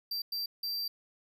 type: tone bursts at uneven times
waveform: square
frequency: 4699 Hz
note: D8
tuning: in tune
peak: -33 dBFS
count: 3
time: 0.11-0.22 / 0.32-0.46 / 0.63-0.88 s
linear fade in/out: 5 ms
effects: none